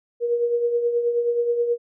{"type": "tone with tremolo", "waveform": "sine", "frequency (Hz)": 475.3, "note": "A#4", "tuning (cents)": 34, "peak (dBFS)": -16, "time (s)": [0.2, 1.78], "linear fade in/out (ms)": 50, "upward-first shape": "triangle", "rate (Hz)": 9.4, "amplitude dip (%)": 60, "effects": []}